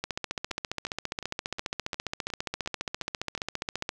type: two click trains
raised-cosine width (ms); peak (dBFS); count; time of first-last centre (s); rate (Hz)
0.2; -13 / -21; 58 / 9; 0.04-3.891 / 0.51-3.377; 14.8 / 2.79
effects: none